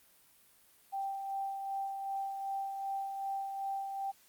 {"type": "tone with tremolo", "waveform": "sine", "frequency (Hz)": 784, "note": "G5", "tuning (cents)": 0, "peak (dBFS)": -33, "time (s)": [0.92, 4.12], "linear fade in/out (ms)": 20, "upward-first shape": "sine", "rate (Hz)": 2.6, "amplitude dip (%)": 40, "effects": ["white hiss -64 dBFS RMS until 4.28 s", "Opus 32 kbps"]}